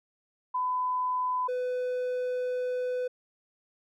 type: tone pair in turn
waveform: sine / triangle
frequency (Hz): 1005 / 500.5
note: B5 / B4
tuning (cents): +30 / +23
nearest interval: octave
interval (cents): 1207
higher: first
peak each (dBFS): -26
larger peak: neither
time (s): 0.54-1.48 / 1.48-3.08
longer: second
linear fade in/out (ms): 10
effects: none